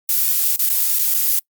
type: noise with dropouts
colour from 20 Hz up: violet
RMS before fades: -17 dBFS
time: 0.09-1.39 s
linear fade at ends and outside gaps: 1 ms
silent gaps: 0.561-0.592 / 0.691-0.7 / 0.988-0.992 / 1.14-1.146 s
effects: noise-tail reverb RT60 0.1 s tail -25 dB re dry + Opus 32 kbps